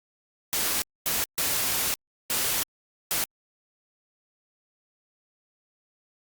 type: noise bursts at uneven times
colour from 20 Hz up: white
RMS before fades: -26 dBFS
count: 5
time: 0.53-0.82 / 1.06-1.24 / 1.38-1.94 / 2.3-2.63 / 3.11-3.24 s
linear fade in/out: 0 ms
effects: Opus 48 kbps